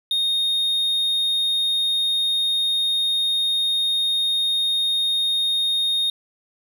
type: tone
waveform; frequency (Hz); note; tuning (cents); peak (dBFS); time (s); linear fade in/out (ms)
triangle; 3700; A#7; -14; -17; 0.11-6.1; 2
effects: none